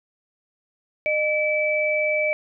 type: tone pair together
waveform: sine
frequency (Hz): 610 / 2308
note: D#5 / D7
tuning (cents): -34 / -31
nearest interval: octave + major seventh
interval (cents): 2303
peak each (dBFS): -22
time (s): 1.06-2.33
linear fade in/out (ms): 0
effects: none